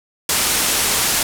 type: low-pass noise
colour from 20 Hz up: white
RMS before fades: -18 dBFS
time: 0.29-1.23 s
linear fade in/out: 2 ms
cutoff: 12000 Hz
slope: 24 dB/octave
effects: none